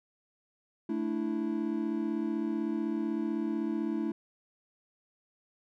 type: chord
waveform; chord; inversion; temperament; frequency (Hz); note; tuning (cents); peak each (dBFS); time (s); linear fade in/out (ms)
triangle; A suspended fourth; none; equal; 220 / 293.7 / 329.6; A3 / D4 / E4; 0 / 0 / 0; -32 / -33 / -31; 0.89-4.12; 5
effects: none